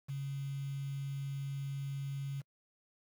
sine tone with quantisation, 138.3 Hz, C#3, 4 cents flat, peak -36 dBFS, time 0.08-2.42 s, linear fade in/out 20 ms, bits 9, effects noise-tail reverb RT60 0.1 s tail -26 dB re dry

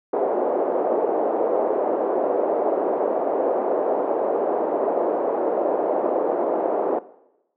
white band-pass noise, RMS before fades -22 dBFS, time 0.13-6.99 s, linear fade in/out 5 ms, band 360 to 660 Hz, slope 24 dB/octave, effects noise-tail reverb RT60 0.9 s tail -18 dB re dry

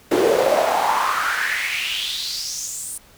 brown noise with high-pass filter sweep, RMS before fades -21 dBFS, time 0.11-2.98 s, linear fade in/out 5 ms, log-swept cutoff 370 to 9500 Hz, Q 5.1, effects pink hiss -50 dBFS RMS until 3.17 s

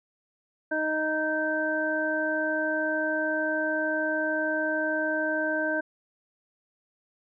harmonic tone, 311.1 Hz, D#4, in tune, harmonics 1 / 2 / 3 / 5, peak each -31 / -29 / -38 / -28 dBFS, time 0.71-5.81 s, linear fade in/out 10 ms, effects none

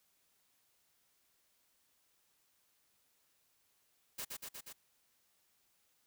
white noise with echo, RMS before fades -42 dBFS, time 4.18-4.25 s, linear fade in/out 10 ms, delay 120 ms, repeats 4, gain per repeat -2 dB, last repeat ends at 4.73 s, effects white hiss -75 dBFS RMS until 6.06 s

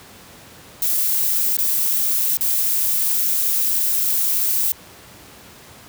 violet noise with dropouts, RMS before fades -19 dBFS, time 0.82-4.72 s, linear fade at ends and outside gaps 1 ms, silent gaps 1.569-1.586 / 2.371-2.409 s, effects pink hiss -43 dBFS RMS until 5.88 s + high-pass 80 Hz 12 dB/octave

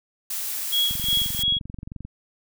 blue noise, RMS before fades -29 dBFS, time 0.3-1.43 s, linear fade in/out 5 ms
sine tone with tremolo, 3322 Hz, G#7, in tune, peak -18 dBFS, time 0.72-1.59 s, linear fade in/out 10 ms, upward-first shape sine, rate 2.9 Hz, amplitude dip 90%
click train, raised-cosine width 5 ms, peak -23 dBFS, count 27, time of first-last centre 0.91-2.05 s, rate 22.8 Hz
effects none

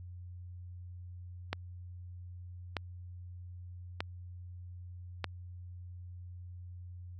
click train, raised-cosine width 0.3 ms, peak -17 dBFS, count 4, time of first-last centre 1.53-5.243 s, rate 0.808 Hz, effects added 89 Hz sine -44 dBFS peak until 7.19 s

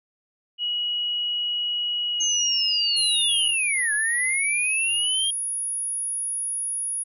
sine tone with pitch glide, 2910 to 2845 Hz, F#7 to F7, -29 to +31 cents, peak -23 dBFS, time 0.58-3.54 s, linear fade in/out 50 ms, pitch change -40 cents, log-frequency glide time 2.1-2.64 s
sine linear two-way sweep, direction down then up, 6410 to 1661.2 to 3243 Hz, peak -22 dBFS, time 2.2-5.31 s, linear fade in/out 10 ms, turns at 3.93 s
sine tone, 10380 Hz, E9, 28 cents flat, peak -25 dBFS, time 2.96-7.04 s, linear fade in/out 20 ms
effects none

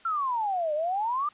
sine exponential two-way sweep, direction down then up, 1378 to 587.3 to 1226 Hz, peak -25 dBFS, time 0.05-1.29 s, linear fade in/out 5 ms, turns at 0.74 s, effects white hiss -55 dBFS RMS until 1.33 s + resampled to 8000 Hz

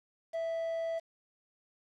triangle tone with quantisation, 659.3 Hz, E5, in tune, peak -30 dBFS, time 0.33-1 s, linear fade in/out 20 ms, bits 9, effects low-pass 7000 Hz 12 dB/octave

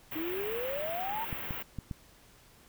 white band-stop noise, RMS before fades -39 dBFS, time 0.11-1.63 s, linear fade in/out 10 ms, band 3100 to 15000 Hz, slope 48 dB/octave
sine exponential sweep, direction up, 307.2 to 932.3 Hz, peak -33 dBFS, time 0.15-1.25 s, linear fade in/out 10 ms
clicks, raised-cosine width 5 ms, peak -24 dBFS, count 4, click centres 1.328 / 1.508 / 1.787 / 1.912 s
effects pink hiss -59 dBFS RMS until 2.68 s

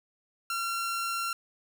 sawtooth tone, 1368 Hz, F6, 36 cents flat, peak -26 dBFS, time 0.5-1.33 s, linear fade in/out 2 ms, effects none

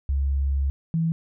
sine tone pair in turn, 68.9 / 163.87 Hz, C#2 / E3, -10 / -10 cents, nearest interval octave + minor third, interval 1500 cents, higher second, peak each -20 dBFS, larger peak neither, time 0.09-0.7 / 0.94-1.12 s, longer first, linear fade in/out 0 ms, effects none

